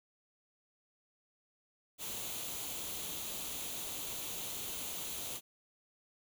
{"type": "noise with comb filter", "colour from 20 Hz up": "white", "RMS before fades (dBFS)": -41, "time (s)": [1.98, 5.41], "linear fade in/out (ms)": 50, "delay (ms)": 0.29, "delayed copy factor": 0.55, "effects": []}